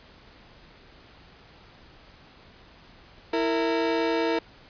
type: tone pair together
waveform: 30% pulse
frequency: 329.6 / 460.1 Hz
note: E4 / A#4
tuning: 0 / -23 cents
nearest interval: tritone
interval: 577 cents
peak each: -23 dBFS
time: 3.33-4.39 s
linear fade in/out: 5 ms
effects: pink hiss -52 dBFS RMS until 4.69 s + resampled to 11025 Hz